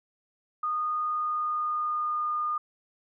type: tone with pitch glide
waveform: sine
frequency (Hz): 1230 to 1218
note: D#6 to D#6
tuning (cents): -20 to -37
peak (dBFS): -26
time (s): 0.63-2.58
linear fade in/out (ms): 5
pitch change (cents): -17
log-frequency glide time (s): 1.02-2.32
effects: none